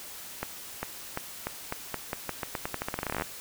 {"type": "accelerating click train", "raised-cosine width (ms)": 0.5, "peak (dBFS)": -15, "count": 26, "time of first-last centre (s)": [0.43, 3.221], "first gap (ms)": 400, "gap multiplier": 0.86, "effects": ["white hiss -43 dBFS RMS until 3.4 s"]}